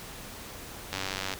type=click train; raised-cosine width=0.2 ms; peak=-14 dBFS; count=40; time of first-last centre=0.93-1.338 s; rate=95.7 Hz; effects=pink hiss -43 dBFS RMS until 1.39 s